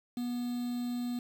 triangle tone with quantisation, 243.6 Hz, B3, 24 cents flat, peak -30 dBFS, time 0.17-1.19 s, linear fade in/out 2 ms, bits 8, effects none

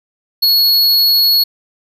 square tone, 4348 Hz, C#8, 34 cents flat, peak -9 dBFS, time 0.42-1.44 s, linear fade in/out 10 ms, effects none

